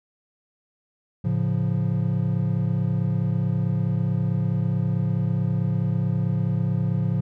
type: chord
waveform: triangle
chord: A augmented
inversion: none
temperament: equal with one note detuned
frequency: 110 / 139.23 / 174.61 Hz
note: A2 / C#3 / E#3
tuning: 0 / +8 / 0 cents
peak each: -23 dBFS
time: 1.24-7.21 s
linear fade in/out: 10 ms
effects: none